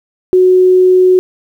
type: tone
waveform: sine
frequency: 368.4 Hz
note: F#4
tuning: 7 cents flat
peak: -4 dBFS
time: 0.33-1.19 s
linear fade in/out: 0 ms
effects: 7-bit